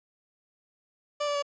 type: tone with pitch steps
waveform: 30% pulse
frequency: 587.3 / 579.5 / 571.9 Hz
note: D5 / D5 / D5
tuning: 0 / -23 / -46 cents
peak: -24 dBFS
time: 1.2-1.425 s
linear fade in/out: 10 ms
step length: 75 ms
effects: resampled to 16000 Hz + 9-bit

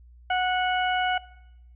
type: harmonic tone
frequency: 735 Hz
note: F#5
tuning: 12 cents flat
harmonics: 1 / 2 / 3 / 4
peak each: -23 / -28 / -33 / -33 dBFS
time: 0.3-1.18 s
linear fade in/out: 5 ms
effects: noise-tail reverb RT60 0.9 s tail -21 dB re dry + added 60 Hz sine -48 dBFS peak until 1.75 s

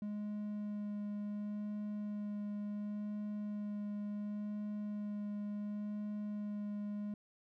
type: tone with vibrato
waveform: triangle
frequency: 207.7 Hz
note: G#3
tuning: in tune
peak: -36 dBFS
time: 0.02-7.14 s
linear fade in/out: 2 ms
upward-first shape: sine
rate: 0.7 Hz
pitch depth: 10 cents each way
effects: none

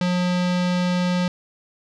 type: tone with low-pass filter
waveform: square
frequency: 179.3 Hz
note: F3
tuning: 46 cents sharp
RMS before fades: -21 dBFS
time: 0.01-1.28 s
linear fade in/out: 2 ms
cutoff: 4700 Hz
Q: 1.4
effects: none

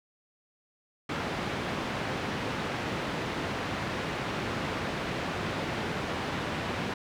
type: band-pass noise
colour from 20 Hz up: pink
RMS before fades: -33 dBFS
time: 1.09-6.94 s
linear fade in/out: 5 ms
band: 110 to 2900 Hz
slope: 12 dB/octave
effects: none

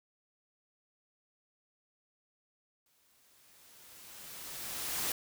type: noise with exponential growth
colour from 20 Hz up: white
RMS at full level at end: -33 dBFS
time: 2.86-5.12 s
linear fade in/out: 2 ms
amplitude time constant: 490 ms
effects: none

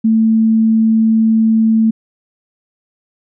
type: tone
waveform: sine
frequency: 222.4 Hz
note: A3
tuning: 19 cents sharp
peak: -8 dBFS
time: 0.04-1.91 s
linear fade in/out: 10 ms
effects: none

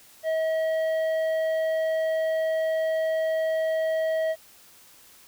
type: tone with tanh clipping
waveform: sine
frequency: 640 Hz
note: D#5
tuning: 49 cents sharp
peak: -24 dBFS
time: 0.23-4.36 s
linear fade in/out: 50 ms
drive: 8 dB
effects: white hiss -53 dBFS RMS until 5.27 s

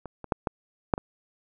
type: clicks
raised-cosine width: 1 ms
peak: -23 / -24 / -9 / -12 / -6 / -18 dBFS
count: 6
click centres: 0.057 / 0.243 / 0.322 / 0.472 / 0.938 / 0.979 s
effects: none

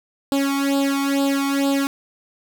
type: tone with flanger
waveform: sawtooth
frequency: 277.2 Hz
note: C#4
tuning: in tune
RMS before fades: -20 dBFS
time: 0.32-1.87 s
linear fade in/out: 0 ms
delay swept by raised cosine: 0.24 to 0.9 ms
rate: 2.2 Hz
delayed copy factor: +0.9
effects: none

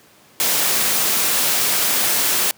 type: noise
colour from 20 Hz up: white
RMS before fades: -18 dBFS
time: 0.4-2.51 s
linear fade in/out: 0 ms
effects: pink hiss -50 dBFS RMS until 2.57 s + high-pass 150 Hz 12 dB/octave

